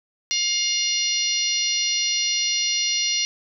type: harmonic tone with a mistuned harmonic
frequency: 708 Hz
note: F5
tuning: 23 cents sharp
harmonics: 3 / 4 / 5 / 6 / 7 / 8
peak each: -30 / -27 / -31 / -26 / -31 / -24 dBFS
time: 0.31-3.25 s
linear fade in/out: 0 ms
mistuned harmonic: 8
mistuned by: +20 cents
effects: none